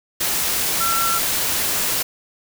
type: tone in noise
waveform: sine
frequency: 1352 Hz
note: E6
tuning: 43 cents sharp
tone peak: -20 dBFS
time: 0.8-1.19 s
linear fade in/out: 10 ms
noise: white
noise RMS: -21 dBFS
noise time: 0.2-2.03 s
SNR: -2 dB
effects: none